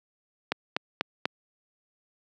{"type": "click train", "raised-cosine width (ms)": 0.3, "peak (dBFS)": -9, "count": 4, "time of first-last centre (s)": [0.52, 1.255], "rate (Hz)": 4.08, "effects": ["high-pass 200 Hz 12 dB/octave"]}